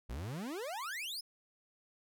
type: exponential sweep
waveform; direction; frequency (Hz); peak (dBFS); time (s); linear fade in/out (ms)
40% pulse; up; 52.8 to 5370; -38; 0.09-1.21; 10
effects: none